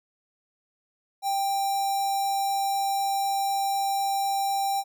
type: tone with notch filter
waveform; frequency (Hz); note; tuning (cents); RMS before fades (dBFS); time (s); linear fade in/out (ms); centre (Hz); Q
square; 788; G5; +9; -26; 1.22-4.84; 50; 2100; 0.84
effects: none